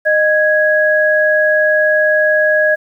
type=tone pair together; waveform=sine; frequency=615.8 / 1661.2 Hz; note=D#5 / G#6; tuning=-18 / 0 cents; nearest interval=octave + perfect fourth; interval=1718 cents; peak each=-12 dBFS; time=0.05-2.76 s; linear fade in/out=20 ms; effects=8-bit